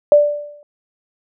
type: tone with exponential decay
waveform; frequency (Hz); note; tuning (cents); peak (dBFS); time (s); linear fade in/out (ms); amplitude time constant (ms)
sine; 587.3; D5; 0; -3; 0.12-0.63; 1; 110
effects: none